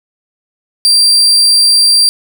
35% pulse tone, 4711 Hz, D8, 5 cents sharp, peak -4 dBFS, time 0.85-2.09 s, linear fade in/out 0 ms, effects none

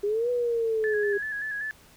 sine exponential two-way sweep, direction up then down, 400 to 493.9 to 400 Hz, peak -23 dBFS, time 0.03-1.18 s, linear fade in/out 10 ms, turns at 0.3 s
sine tone with vibrato, 1701 Hz, G#6, 41 cents sharp, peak -29 dBFS, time 0.84-1.71 s, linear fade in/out 0 ms, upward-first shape square, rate 5.2 Hz, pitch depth 39 cents each way
effects pink hiss -55 dBFS RMS until 1.96 s

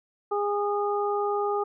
harmonic tone, 409.7 Hz, G#4, 24 cents flat, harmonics 1 / 2 / 3, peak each -26 / -29 / -31 dBFS, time 0.31-1.64 s, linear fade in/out 10 ms, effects none

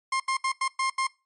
30% pulse tone bursts at uneven times, 1061 Hz, C6, 24 cents sharp, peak -21 dBFS, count 6, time 0.12-0.2 / 0.28-0.37 / 0.44-0.52 / 0.61-0.68 / 0.79-0.9 / 0.98-1.07 s, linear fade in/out 5 ms, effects noise-tail reverb RT60 0.3 s tail -24 dB re dry + MP3 48 kbps

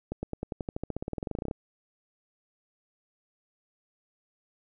accelerating click train, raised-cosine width 2 ms, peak -19 dBFS, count 24, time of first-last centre 0.12-1.512 s, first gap 110 ms, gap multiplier 0.94, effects none

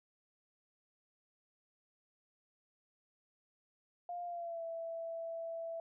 sine tone with pitch glide, 702 to 662.6 Hz, F5 to E5, +9 to +9 cents, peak -39 dBFS, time 4.09-5.8 s, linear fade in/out 2 ms, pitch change -100 cents, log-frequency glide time 4.25-4.63 s, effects none

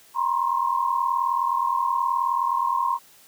sine tone cluster, 948 / 1038 / 1077 Hz, A#5 / C6 / C6, +29 / -14 / +50 cents, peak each -24 / -25 / -26 dBFS, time 0.14-2.99 s, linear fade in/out 50 ms, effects white hiss -53 dBFS RMS until 3.27 s + high-pass 80 Hz 12 dB/octave

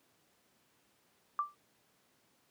sine tone with exponential decay, 1174.7 Hz, D6, in tune, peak -26 dBFS, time 1.39-1.55 s, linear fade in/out 1 ms, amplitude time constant 33 ms, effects pink hiss -71 dBFS RMS until 2.5 s + high-pass 150 Hz 12 dB/octave

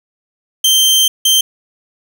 sawtooth tone bursts at uneven times, 3136 Hz, G7, in tune, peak -5 dBFS, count 2, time 0.64-1.08 / 1.25-1.41 s, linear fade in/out 5 ms, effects none

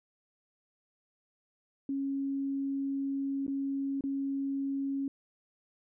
sine tone with dropouts, 274.8 Hz, C#4, 15 cents flat, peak -30 dBFS, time 1.89-5.08 s, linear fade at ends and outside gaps 2 ms, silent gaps 3.466-3.479 / 4.009-4.038 s, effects none

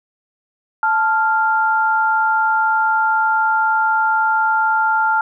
sine tone pair together, 878 / 1391.6 Hz, A5 / F6, -4 / -7 cents, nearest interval minor sixth, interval 797 cents, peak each -16 dBFS, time 0.83-5.21 s, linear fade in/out 2 ms, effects none

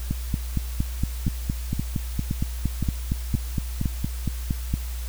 two click trains, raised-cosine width 5 ms, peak -11 / -11 dBFS, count 6 / 21, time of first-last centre 1.28-3.857 / 0.11-4.74 s, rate 1.94 / 4.32 Hz, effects added 60 Hz sine -28 dBFS peak until 5.08 s + white hiss -42 dBFS RMS until 5.08 s

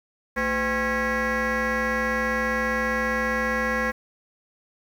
sine tone with frequency modulation, 1080 Hz, C#6, 45 cents flat, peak -19 dBFS, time 0.36-3.92 s, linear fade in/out 20 ms, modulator 285 Hz, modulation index 3.4, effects tanh soft clip ceiling -21 dBFS + 8-bit

